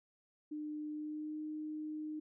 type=tone with pitch glide; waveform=sine; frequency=301.9 to 306.8 Hz; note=D4 to D#4; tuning=+48 to -24 cents; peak=-39 dBFS; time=0.51-2.2 s; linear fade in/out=10 ms; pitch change=+28 cents; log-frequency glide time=0.9-1.4 s; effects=none